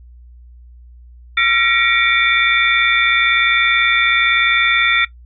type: tone cluster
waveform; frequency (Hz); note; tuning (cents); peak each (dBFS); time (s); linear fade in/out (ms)
sine; 1368 / 1901 / 2239 / 2360 / 3536; F6 / A#6 / C#7 / D7 / A7; -36 / +33 / +17 / +8 / +8; -18; 1.37-5.05; 5
effects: noise-tail reverb RT60 0.1 s tail -18 dB re dry + added 60 Hz sine -38 dBFS peak until 5.25 s